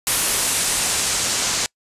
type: noise with low-pass filter sweep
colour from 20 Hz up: white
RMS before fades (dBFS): -21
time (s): 0.07-1.66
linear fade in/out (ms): 0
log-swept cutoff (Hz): 11000 to 6800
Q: 1.4
effects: noise-tail reverb RT60 0.1 s tail -26 dB re dry + resampled to 32000 Hz